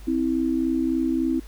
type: tone pair together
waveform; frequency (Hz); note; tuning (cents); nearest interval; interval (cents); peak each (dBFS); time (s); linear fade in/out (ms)
sine; 261.6 / 325.1; C4 / E4; 0 / -24; major third; 376; -23; 0.07-1.4; 10
effects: added 50 Hz sine -38 dBFS peak until 1.47 s + pink hiss -51 dBFS RMS until 1.47 s